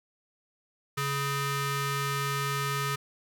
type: ring-modulated tone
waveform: sawtooth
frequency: 560 Hz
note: C#5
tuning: 18 cents sharp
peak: -21 dBFS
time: 0.97-2.96 s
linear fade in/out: 10 ms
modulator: 698 Hz
effects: none